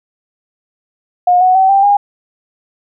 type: tone with pitch steps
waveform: sine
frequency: 717 / 739.7 / 763.2 / 787.3 / 812.3 Hz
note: F5 / F#5 / G5 / G5 / G#5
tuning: +45 / -1 / -47 / +7 / -39 cents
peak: -6 dBFS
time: 1.27-1.97 s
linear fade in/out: 5 ms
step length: 140 ms
effects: none